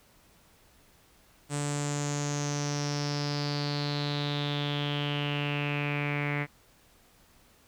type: tone with low-pass filter sweep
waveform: sawtooth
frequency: 145.2 Hz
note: D3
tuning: 19 cents flat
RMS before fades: -31 dBFS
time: 1.49-6.47 s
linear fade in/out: 50 ms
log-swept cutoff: 8200 to 2100 Hz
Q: 6.7
effects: pink hiss -61 dBFS RMS until 7.67 s